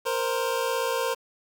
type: tone pair together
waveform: 25% pulse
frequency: 466.2 / 523.3 Hz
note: A#4 / C5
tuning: 0 / 0 cents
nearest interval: major second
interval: 200 cents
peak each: -24 dBFS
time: 0.05-1.15 s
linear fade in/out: 20 ms
effects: 8-bit